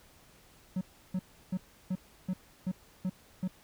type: tone bursts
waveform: triangle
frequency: 185 Hz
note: F#3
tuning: in tune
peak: -27 dBFS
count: 8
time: 0.76-3.478 s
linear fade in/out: 5 ms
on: 51 ms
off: 330 ms
effects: pink hiss -60 dBFS RMS until 3.63 s